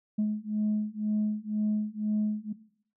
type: beating tone pair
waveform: sine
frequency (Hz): 211.1 / 213.1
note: G#3 / G#3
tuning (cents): +29 / +45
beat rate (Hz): 2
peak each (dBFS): -28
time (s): 0.18-2.53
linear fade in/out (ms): 10
effects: noise-tail reverb RT60 0.6 s tail -17 dB re dry + tanh soft clip ceiling -21 dBFS